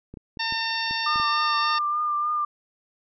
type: clicks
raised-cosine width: 3 ms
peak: -26 dBFS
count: 7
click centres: 0.14 / 0.172 / 0.372 / 0.524 / 0.91 / 1.159 / 1.199 s
type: harmonic tone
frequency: 906 Hz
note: A#5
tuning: 50 cents flat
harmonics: 1 / 2 / 3 / 4 / 5 / 6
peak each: -31 / -30 / -32 / -33 / -32 / -33 dBFS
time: 0.39-1.79 s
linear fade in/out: 10 ms
type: tone with vibrato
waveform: sine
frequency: 1200 Hz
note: D6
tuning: 37 cents sharp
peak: -22 dBFS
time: 1.06-2.45 s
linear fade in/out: 5 ms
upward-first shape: triangle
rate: 3.4 Hz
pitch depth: 29 cents each way
effects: none